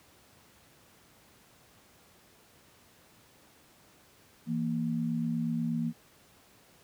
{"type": "tone pair together", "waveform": "sine", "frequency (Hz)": [164.81, 233.1], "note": ["E3", "A#3"], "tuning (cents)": [0, 0], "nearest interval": "tritone", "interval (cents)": 600, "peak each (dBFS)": [-32, -30], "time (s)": [4.46, 5.93], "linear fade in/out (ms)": 50, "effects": ["pink hiss -60 dBFS RMS until 6.83 s", "high-pass 80 Hz 12 dB/octave"]}